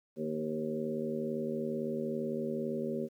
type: harmonic tone with a mistuned harmonic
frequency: 77.78 Hz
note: D#2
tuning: in tune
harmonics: 2 / 3 / 4 / 5 / 6 / 7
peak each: -44 / -36 / -47 / -37 / -42 / -40 dBFS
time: 0.16-3.09 s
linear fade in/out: 50 ms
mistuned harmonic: 6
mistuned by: +22 cents
effects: 11-bit